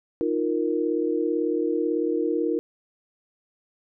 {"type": "chord", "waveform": "sine", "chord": "Eb suspended second", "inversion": "none", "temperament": "equal", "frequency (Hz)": [311.1, 349.2, 466.2], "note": ["Eb4", "F4", "Bb4"], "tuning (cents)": [0, 0, 0], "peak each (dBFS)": [-26, -26, -26], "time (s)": [0.21, 2.59], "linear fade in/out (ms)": 0, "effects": []}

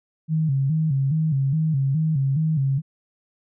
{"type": "tone with vibrato", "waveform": "sine", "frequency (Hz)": 146.7, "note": "D3", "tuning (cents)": -2, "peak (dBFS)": -18, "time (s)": [0.28, 2.82], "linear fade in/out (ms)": 50, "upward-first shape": "square", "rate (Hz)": 2.4, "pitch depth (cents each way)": 130, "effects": []}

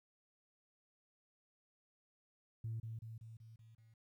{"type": "tone with echo", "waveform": "sine", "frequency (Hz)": 112.8, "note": "A2", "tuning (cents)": 44, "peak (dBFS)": -38, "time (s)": [2.64, 2.8], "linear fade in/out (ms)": 5, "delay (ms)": 190, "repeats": 6, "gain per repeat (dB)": -4, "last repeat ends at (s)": 3.94, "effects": ["tanh soft clip ceiling -35 dBFS", "13-bit"]}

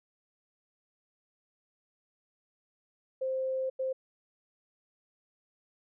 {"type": "tone bursts at uneven times", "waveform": "sine", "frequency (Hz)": 524, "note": "C5", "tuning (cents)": 2, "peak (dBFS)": -29, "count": 2, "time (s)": [[3.21, 3.7], [3.79, 3.93]], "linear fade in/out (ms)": 10, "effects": []}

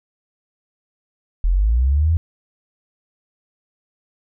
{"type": "linear sweep", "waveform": "sine", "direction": "up", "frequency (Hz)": [39.4, 85.3], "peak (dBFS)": -13, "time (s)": [1.44, 2.17], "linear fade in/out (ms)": 0, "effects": []}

